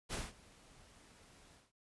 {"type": "noise with ADSR envelope", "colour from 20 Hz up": "pink", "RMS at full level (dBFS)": -39, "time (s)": [0.09, 1.72], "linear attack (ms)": 39, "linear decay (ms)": 190, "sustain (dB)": -23, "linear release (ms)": 180, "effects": ["noise-tail reverb RT60 0.2 s tail -25 dB re dry", "resampled to 24000 Hz"]}